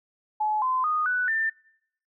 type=tone with pitch steps; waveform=sine; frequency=854 / 1027.4 / 1236 / 1486.9 / 1788.8 Hz; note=G#5 / C6 / D#6 / F#6 / A6; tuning=+48 / -32 / -12 / +8 / +28 cents; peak=-22 dBFS; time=0.4-1.5 s; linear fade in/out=10 ms; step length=220 ms; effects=noise-tail reverb RT60 0.8 s tail -26 dB re dry